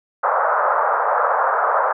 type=band-pass noise; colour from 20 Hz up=white; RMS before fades=-18 dBFS; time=0.23-1.93 s; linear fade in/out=10 ms; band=520 to 1400 Hz; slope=48 dB/octave; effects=none